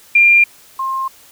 sine tone pair in turn, 2393 / 1062 Hz, D7 / C6, +32 / +25 cents, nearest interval octave + major second, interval 1407 cents, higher first, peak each -6 / -17 dBFS, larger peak first, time 0.15-0.44 / 0.79-1.08 s, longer neither, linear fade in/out 5 ms, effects white hiss -45 dBFS RMS until 1.31 s

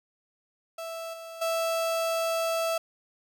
35% pulse tone with level steps, 659.3 Hz, E5, in tune, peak -33 / -38 / -24 dBFS, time 0.78-2.78 s, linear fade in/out 5 ms, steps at 1.13 / 1.41 s, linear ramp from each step 10 ms, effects none

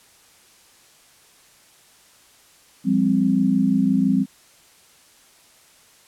sine chord, F suspended second, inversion none, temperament equal with one note detuned, 174.61 / 200.7 / 261.6 Hz, F3 / G3 / C4, 0 / +41 / 0 cents, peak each -23 / -19 / -19 dBFS, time 2.84-4.26 s, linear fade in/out 50 ms, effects white hiss -53 dBFS RMS until 6.07 s + low-pass 11000 Hz 12 dB/octave

